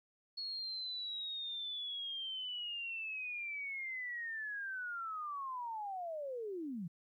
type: linear sweep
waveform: sine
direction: down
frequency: 4354 to 155.56 Hz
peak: -39 dBFS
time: 0.37-6.88 s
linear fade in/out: 10 ms
effects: 13-bit